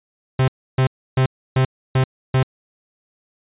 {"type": "tone bursts", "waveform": "45% pulse", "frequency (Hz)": 130.7, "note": "C3", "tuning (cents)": -1, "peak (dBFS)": -13, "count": 6, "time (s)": [0.39, 2.43], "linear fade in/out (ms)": 5, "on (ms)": 90, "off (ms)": 300, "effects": ["resampled to 8000 Hz"]}